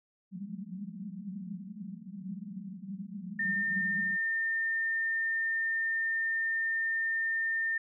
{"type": "band-pass noise", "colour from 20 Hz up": "pink", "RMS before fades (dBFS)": -41, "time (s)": [0.31, 4.17], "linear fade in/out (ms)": 50, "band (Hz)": [180, 210], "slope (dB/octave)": 96}
{"type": "tone", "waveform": "sine", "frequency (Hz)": 1810, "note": "A6", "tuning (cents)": 48, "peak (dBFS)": -28, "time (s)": [3.39, 7.78], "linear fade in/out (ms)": 5}
{"effects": []}